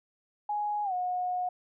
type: tone with pitch glide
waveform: sine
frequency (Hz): 833 to 725.2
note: G#5 to F#5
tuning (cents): +5 to -35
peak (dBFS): -28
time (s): 0.49-1.49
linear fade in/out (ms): 5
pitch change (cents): -240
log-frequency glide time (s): 0.84-0.93
effects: none